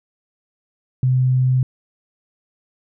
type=tone; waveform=sine; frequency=128.5 Hz; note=C3; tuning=31 cents flat; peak=-13 dBFS; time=1.03-1.63 s; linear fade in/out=2 ms; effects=none